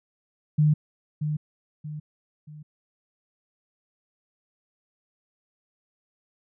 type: tone with echo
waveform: sine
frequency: 151.3 Hz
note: D#3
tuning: 48 cents flat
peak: -16 dBFS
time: 0.58-0.74 s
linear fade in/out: 10 ms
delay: 630 ms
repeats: 3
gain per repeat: -8 dB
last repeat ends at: 2.63 s
effects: none